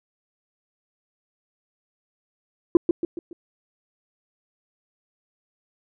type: tone with echo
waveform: sine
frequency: 340.7 Hz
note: F4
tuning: 43 cents flat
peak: -7 dBFS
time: 2.75-2.77 s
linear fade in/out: 2 ms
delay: 140 ms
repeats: 4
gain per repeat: -7 dB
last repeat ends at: 3.33 s
effects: tanh soft clip ceiling -7 dBFS